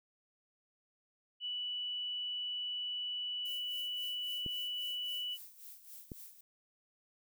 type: tone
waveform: sine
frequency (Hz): 2960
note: F#7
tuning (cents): 0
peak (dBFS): -36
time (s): 1.4-5.38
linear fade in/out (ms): 50
type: noise with tremolo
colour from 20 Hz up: violet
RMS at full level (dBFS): -50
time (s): 3.45-6.41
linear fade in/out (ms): 5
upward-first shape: sine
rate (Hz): 3.7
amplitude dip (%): 70
type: clicks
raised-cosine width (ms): 3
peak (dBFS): -30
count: 2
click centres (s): 4.463 / 6.118
effects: none